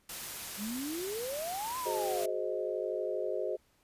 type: noise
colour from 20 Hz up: white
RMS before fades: -41 dBFS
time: 0.09-2.26 s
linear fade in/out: 5 ms
type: exponential two-way sweep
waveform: sine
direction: up then down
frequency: 194 to 1046.5 to 615 Hz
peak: -35 dBFS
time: 0.57-2.32 s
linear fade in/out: 50 ms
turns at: 1.78 s
type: chord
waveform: sine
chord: Ab dominant seventh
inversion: third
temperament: equal with one note detuned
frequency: 370 / 422.3 / 523.3 / 622.3 Hz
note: Gb4 / Ab4 / C5 / Eb5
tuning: 0 / +29 / 0 / 0 cents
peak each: -37 dBFS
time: 1.85-3.57 s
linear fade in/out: 20 ms
effects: pink hiss -70 dBFS RMS until 3.83 s + resampled to 32000 Hz